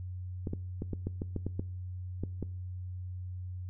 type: clicks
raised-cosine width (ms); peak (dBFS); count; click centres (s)
3; -21; 11; 0.472 / 0.534 / 0.821 / 0.933 / 1.07 / 1.219 / 1.363 / 1.466 / 1.595 / 2.236 / 2.427
effects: noise-tail reverb RT60 0.5 s tail -21 dB re dry + added 91 Hz sine -37 dBFS peak until 3.69 s